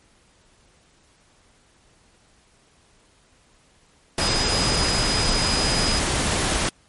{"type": "tone in noise", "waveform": "sine", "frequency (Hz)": 4978, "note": "D#8", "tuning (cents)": 0, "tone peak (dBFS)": -24, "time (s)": [4.21, 5.99], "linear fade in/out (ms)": 2, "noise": "pink", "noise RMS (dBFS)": -22, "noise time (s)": [4.18, 6.69], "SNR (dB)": -5, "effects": ["pink hiss -58 dBFS RMS until 6.88 s", "MP3 48 kbps"]}